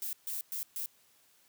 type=noise bursts at uneven times; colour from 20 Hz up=violet; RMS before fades=-37 dBFS; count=4; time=0.02-0.13 / 0.27-0.41 / 0.52-0.63 / 0.76-0.86 s; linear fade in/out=0 ms; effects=white hiss -66 dBFS RMS until 1.48 s + high-pass 80 Hz 12 dB/octave